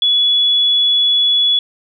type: tone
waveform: sine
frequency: 3400 Hz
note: G#7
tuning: 40 cents sharp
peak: -10 dBFS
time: 0.02-1.59 s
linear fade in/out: 2 ms
effects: none